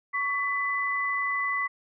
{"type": "tone pair together", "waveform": "sine", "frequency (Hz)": [1122, 1999.2], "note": ["C#6", "B6"], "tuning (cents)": [21, 21], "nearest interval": "minor seventh", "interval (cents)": 1000, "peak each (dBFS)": [-29, -27], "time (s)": [0.13, 1.68], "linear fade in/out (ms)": 20, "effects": []}